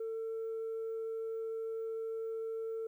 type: tone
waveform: sine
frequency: 448.9 Hz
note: A4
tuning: 35 cents sharp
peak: -34 dBFS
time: 0-2.87 s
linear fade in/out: 5 ms
effects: tanh soft clip ceiling -34 dBFS + 12-bit